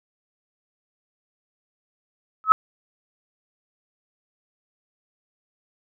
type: tone with exponential growth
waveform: sine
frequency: 1288 Hz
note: E6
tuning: 41 cents flat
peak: -4 dBFS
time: 2.44-2.52 s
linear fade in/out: 0 ms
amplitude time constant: 17 ms
effects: none